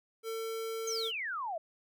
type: tone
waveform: square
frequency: 450 Hz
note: A4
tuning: 39 cents sharp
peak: -36 dBFS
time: 0.23-1.12 s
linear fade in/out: 50 ms
type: exponential sweep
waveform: sine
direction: down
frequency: 6645 to 622.3 Hz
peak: -34 dBFS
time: 0.87-1.58 s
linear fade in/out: 5 ms
effects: none